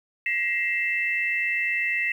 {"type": "tone cluster", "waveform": "sine", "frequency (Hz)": [1912, 2092, 2652], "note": ["A#6", "C7", "E7"], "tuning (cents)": [43, -1, 10], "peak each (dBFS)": -27, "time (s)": [0.26, 2.12], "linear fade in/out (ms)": 2, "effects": ["9-bit"]}